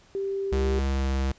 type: tone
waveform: sine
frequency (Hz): 392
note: G4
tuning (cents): 0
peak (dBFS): -26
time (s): 0.15-0.79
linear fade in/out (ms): 0
type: tone with pitch glide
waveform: square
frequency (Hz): 67.7 to 66.92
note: C#2 to C2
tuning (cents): -40 to +40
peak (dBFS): -24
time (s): 0.52-1.32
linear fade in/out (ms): 5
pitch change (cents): -20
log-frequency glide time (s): 0.86-1.09
effects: pink hiss -57 dBFS RMS until 1.38 s + resampled to 16000 Hz